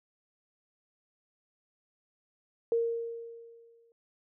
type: tone with exponential decay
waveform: sine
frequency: 463.4 Hz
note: A#4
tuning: 10 cents flat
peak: -23 dBFS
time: 2.72-3.92 s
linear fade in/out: 1 ms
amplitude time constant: 260 ms
effects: none